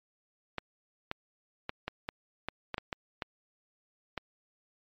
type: clicks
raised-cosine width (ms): 0.3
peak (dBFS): -17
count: 11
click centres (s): 0.583 / 1.114 / 1.694 / 1.88 / 2.089 / 2.486 / 2.743 / 2.781 / 2.928 / 3.222 / 4.177
effects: low-pass 4000 Hz 12 dB/octave + MP3 64 kbps